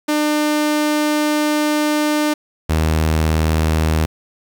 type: tone pair in turn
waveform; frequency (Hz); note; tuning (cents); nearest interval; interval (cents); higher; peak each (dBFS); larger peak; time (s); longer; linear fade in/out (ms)
sawtooth; 300 / 79.02; D4 / D#2; +37 / +27; octave + major seventh; 2310; first; -11 / -10; second; 0.08-2.34 / 2.69-4.06; first; 10
effects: 7-bit